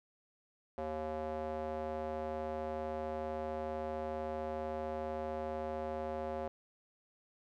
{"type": "tone with band-pass filter", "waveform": "square", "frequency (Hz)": 77.78, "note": "D#2", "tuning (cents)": 0, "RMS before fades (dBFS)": -39, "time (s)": [0.78, 6.48], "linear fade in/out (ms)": 0, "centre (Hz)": 610, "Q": 2.5, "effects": []}